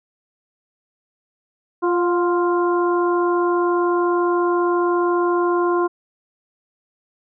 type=harmonic tone with a mistuned harmonic; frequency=349.2 Hz; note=F4; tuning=in tune; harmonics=1 / 2 / 3 / 4; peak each=-17 / -27 / -22 / -30 dBFS; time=1.82-5.88 s; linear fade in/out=20 ms; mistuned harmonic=2; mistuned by=+32 cents; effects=none